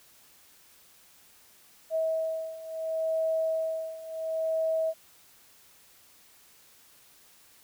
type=beating tone pair; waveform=sine; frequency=643 / 643.71 Hz; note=E5 / E5; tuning=-43 / -41 cents; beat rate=0.71 Hz; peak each=-32 / -29 dBFS; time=1.9-4.94 s; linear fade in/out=50 ms; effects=white hiss -58 dBFS RMS until 7.63 s